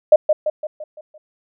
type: tone with echo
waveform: sine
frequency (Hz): 611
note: D#5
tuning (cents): -32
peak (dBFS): -4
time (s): 0.12-0.16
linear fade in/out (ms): 5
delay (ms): 170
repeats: 6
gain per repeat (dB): -6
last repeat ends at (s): 1.18
effects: none